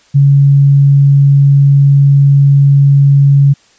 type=tone; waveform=sine; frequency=140.1 Hz; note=C#3; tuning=19 cents sharp; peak=-3 dBFS; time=0.14-3.54 s; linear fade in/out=20 ms; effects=white hiss -48 dBFS RMS until 3.78 s + resampled to 16000 Hz

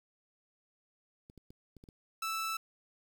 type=clicks; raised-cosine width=3 ms; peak=-40 dBFS; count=6; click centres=1.299 / 1.377 / 1.505 / 1.767 / 1.839 / 1.888 s
type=tone; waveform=sawtooth; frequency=1318.5 Hz; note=E6; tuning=in tune; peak=-30 dBFS; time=2.22-2.57 s; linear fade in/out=5 ms
effects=10-bit

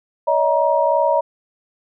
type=tone cluster; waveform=sine; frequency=571 / 634 / 947 Hz; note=D5 / D#5 / A#5; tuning=-49 / +32 / +27 cents; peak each=-18 dBFS; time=0.27-1.21 s; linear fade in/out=10 ms; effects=none

